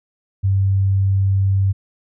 sine tone, 97.2 Hz, G2, 14 cents flat, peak -13 dBFS, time 0.43-1.73 s, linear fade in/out 20 ms, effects none

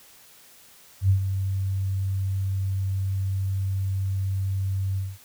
sine tone with ADSR envelope, 96.4 Hz, G2, 28 cents flat, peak -14 dBFS, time 1.01-5.18 s, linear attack 84 ms, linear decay 100 ms, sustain -9 dB, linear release 210 ms, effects white hiss -52 dBFS RMS until 5.24 s

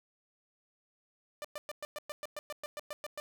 sawtooth tone bursts, 595 Hz, D5, 22 cents sharp, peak -34 dBFS, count 14, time 1.42-3.2 s, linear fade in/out 0 ms, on 25 ms, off 110 ms, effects none

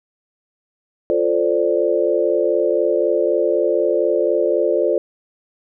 sine chord, D minor seventh, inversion first, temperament equal, 349.2 / 440 / 523.3 / 587.3 Hz, F4 / A4 / C5 / D5, 0 / 0 / 0 / 0 cents, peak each -20 dBFS, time 1.1-4.98 s, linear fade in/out 0 ms, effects none

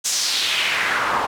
pink noise with band-pass filter sweep, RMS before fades -21 dBFS, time 0.04-1.27 s, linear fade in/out 20 ms, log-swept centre 7000 to 890 Hz, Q 2.2, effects none

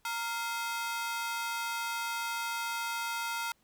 sawtooth ring-modulated tone, 1160 Hz, D6, 22 cents flat, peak -26 dBFS, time 0.05-3.52 s, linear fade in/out 2 ms, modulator 233 Hz, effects pink hiss -71 dBFS RMS until 3.63 s

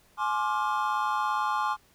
triangle chord, D half-diminished seventh, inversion second, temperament just, 845.8 / 1057.2 / 1174.7 / 1409.6 Hz, Ab5 / C6 / D6 / F6, +31 / +18 / 0 / +16 cents, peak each -28 / -28 / -29 / -33 dBFS, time 0.17-1.77 s, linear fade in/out 50 ms, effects pink hiss -62 dBFS RMS until 1.94 s

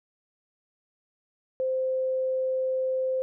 sine tone, 520 Hz, C5, 11 cents flat, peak -24 dBFS, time 1.6-3.22 s, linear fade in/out 0 ms, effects none

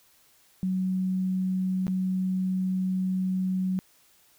sine tone with dropouts, 186.5 Hz, F#3, 14 cents sharp, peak -24 dBFS, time 0.63-3.79 s, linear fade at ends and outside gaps 0 ms, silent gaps 1.868-1.88 s, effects white hiss -61 dBFS RMS until 4.38 s

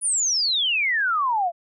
sine exponential sweep, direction down, 10010 to 659.3 Hz, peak -19 dBFS, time 0.01-1.52 s, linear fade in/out 50 ms, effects none

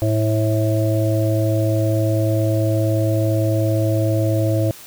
harmonic tone, 108.8 Hz, A2, 19 cents flat, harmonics 1 / 3 / 5 / 6, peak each -17 / -22 / -24 / -25 dBFS, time 0.02-4.71 s, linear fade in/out 0 ms, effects white hiss -40 dBFS RMS until 4.86 s

